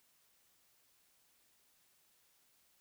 silence, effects white hiss -72 dBFS RMS until 2.8 s

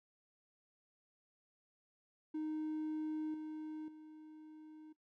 triangle tone with level steps, 310 Hz, D#4, 6 cents flat, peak -34 / -40 / -50 dBFS, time 2.34-4.93 s, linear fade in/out 10 ms, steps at 3.34 / 3.88 s, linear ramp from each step 2 ms, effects noise-tail reverb RT60 0.1 s tail -18 dB re dry + tanh soft clip ceiling -32 dBFS

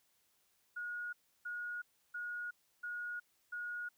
sine tone bursts, 1444 Hz, F#6, 43 cents flat, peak -39 dBFS, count 5, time 0.76-3.89 s, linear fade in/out 10 ms, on 370 ms, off 320 ms, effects white hiss -75 dBFS RMS until 3.97 s

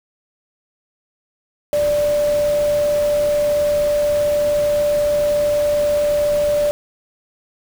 sine tone in noise, 588 Hz, D5, 2 cents sharp, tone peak -14 dBFS, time 1.73-6.71 s, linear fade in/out 0 ms, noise pink, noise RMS -31 dBFS, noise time 1.73-6.71 s, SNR +14 dB, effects none

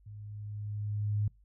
sine tone with level ramp, 104.3 Hz, G#2, 8 cents sharp, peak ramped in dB -44 to -26 dBFS, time 0.06-1.28 s, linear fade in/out 5 ms, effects noise-tail reverb RT60 0.2 s tail -24 dB re dry + added 50 Hz sine -59 dBFS peak until 1.44 s

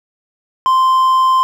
triangle tone, 1042 Hz, C6, 7 cents flat, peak -7 dBFS, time 0.66-1.43 s, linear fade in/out 0 ms, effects none

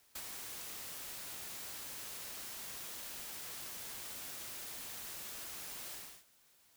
white noise with ADSR envelope, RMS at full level -43 dBFS, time 0.15-6.25 s, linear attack 6 ms, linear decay 58 ms, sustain -3 dB, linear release 320 ms, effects white hiss -68 dBFS RMS until 6.76 s

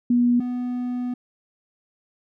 sine / triangle tone pair in turn, 242.2 / 247.1 Hz, B3 / B3, -34 / +1 cents, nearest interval unison, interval 35 cents, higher second, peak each -15 / -22 dBFS, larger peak first, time 0.1-0.4 / 0.4-1.14 s, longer second, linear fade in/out 5 ms, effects none

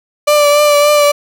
35% pulse tone with vibrato, 587.3 Hz, D5, in tune, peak -5 dBFS, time 0.27-1.12 s, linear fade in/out 10 ms, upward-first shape triangle, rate 3.5 Hz, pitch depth 28 cents each way, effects none

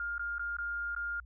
sine tone with dropouts, 1409 Hz, F6, 15 cents sharp, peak -33 dBFS, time 0-1.2 s, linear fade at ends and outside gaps 2 ms, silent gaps 0.181-0.194 / 0.383-0.394 / 0.568-0.585 / 0.95-0.963 s, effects added 60 Hz sine -49 dBFS peak until 1.25 s

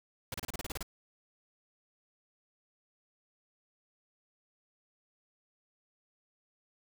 pink noise bursts, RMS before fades -38 dBFS, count 10, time 0.32-0.828 s, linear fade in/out 2 ms, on 22 ms, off 32 ms, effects none

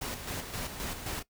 pink noise with tremolo, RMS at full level -36 dBFS, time 0.01-1.23 s, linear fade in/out 10 ms, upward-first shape square, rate 3.8 Hz, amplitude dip 50%, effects noise-tail reverb RT60 0.1 s tail -19 dB re dry

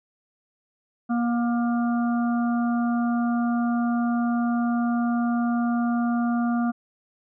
harmonic tone with a mistuned harmonic, 237.5 Hz, A#3, 33 cents sharp, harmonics 1 / 3 / 5 / 6, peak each -21 / -31 / -35 / -37 dBFS, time 1.09-6.72 s, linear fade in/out 20 ms, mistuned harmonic 6, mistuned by -15 cents, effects none

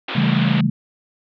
white band-pass noise, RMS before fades -27 dBFS, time 0.08-0.61 s, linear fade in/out 5 ms, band 240 to 3600 Hz, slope 48 dB/octave
sine chord, A dominant seventh, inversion first, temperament just, 137.5 / 165 / 198 / 220 Hz, C#3 / E3 / G3 / A3, -14 / +2 / +18 / 0 cents, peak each -20 dBFS, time 0.15-0.7 s, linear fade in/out 10 ms
effects none

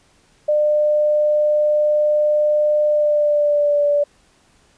sine tone with pitch glide, 600 to 581.2 Hz, D5 to D5, +37 to -18 cents, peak -13 dBFS, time 0.48-4.04 s, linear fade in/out 10 ms, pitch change -55 cents, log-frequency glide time 2.85-3.85 s, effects pink hiss -56 dBFS RMS until 4.77 s + resampled to 22050 Hz

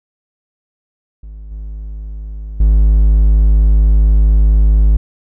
triangle tone with level steps, 52.2 Hz, G#1, 10 cents sharp, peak -26 / -21 / -4 dBFS, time 1.23-4.97 s, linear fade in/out 5 ms, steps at 1.51 / 2.6 s, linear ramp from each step 5 ms, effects none

